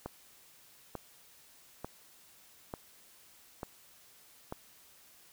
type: click train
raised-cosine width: 1 ms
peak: -24 dBFS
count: 6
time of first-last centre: 0.06-4.524 s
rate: 1.12 Hz
effects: white hiss -60 dBFS RMS until 5.32 s